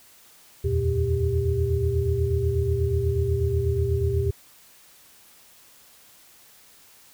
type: tone cluster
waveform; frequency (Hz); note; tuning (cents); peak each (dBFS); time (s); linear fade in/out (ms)
sine; 79.1 / 87.3 / 119 / 396.2; D#2 / F2 / A#2 / G4; +29 / 0 / +36 / +18; -26; 0.64-4.31; 10
effects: white hiss -53 dBFS RMS until 7.13 s